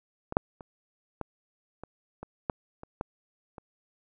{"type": "clicks", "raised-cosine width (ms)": 1, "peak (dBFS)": [-20, -6, -29, -19, -26, -25, -13, -28, -17, -28], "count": 10, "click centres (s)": [0.324, 0.369, 0.608, 1.213, 1.836, 2.23, 2.498, 2.834, 3.011, 3.582], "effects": []}